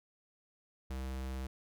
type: tone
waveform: square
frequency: 65.41 Hz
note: C2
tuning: in tune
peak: -38 dBFS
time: 0.9-1.47 s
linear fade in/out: 5 ms
effects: none